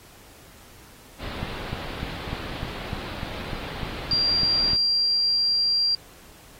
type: low-pass noise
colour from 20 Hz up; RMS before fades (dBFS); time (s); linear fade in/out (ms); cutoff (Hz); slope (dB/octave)
pink; -35; 1.18-4.78; 50; 4500; 48
type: click train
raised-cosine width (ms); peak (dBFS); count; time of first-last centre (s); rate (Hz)
5; -17; 12; 1.43-4.733; 3.33
type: tone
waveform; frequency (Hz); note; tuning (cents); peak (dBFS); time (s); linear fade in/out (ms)
sine; 4747; D8; +18; -19; 4.11-5.95; 2
effects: pink hiss -50 dBFS RMS until 6.59 s + AAC 48 kbps